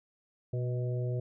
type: harmonic tone with a mistuned harmonic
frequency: 123.2 Hz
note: B2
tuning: 4 cents flat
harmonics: 1 / 3 / 4 / 5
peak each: -30 / -40 / -42 / -44 dBFS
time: 0.53-1.2 s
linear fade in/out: 5 ms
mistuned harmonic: 5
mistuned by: +30 cents
effects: none